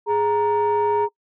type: tone pair together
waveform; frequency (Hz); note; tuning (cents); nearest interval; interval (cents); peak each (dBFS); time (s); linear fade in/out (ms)
sine; 415.9 / 933.7; G#4 / A#5; +2 / +3; octave + major second; 1401; -18; 0.06-1.09; 50
effects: noise-tail reverb RT60 0.1 s tail -25 dB re dry + tanh soft clip ceiling -13 dBFS